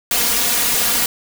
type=noise with comb filter; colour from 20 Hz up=white; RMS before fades=-17 dBFS; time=0.11-1.06 s; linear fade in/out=2 ms; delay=4.2 ms; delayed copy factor=+1; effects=none